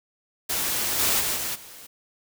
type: noise with level steps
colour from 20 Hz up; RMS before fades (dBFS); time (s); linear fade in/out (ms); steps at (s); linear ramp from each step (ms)
white; -26 / -22 / -26 / -29 / -44; 0.49-1.87; 10; 0.98 / 1.19 / 1.35 / 1.54; 20
effects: none